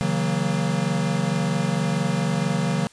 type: chord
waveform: square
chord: F# dominant seventh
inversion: second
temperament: equal with one note detuned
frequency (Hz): 138.59 / 160.58 / 185 / 233.1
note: C#3 / E3 / F#3 / A#3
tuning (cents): 0 / -45 / 0 / 0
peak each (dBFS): -28 / -26 / -26 / -30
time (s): 0.01-2.87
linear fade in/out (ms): 0
effects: white hiss -53 dBFS RMS until 2.92 s + resampled to 22050 Hz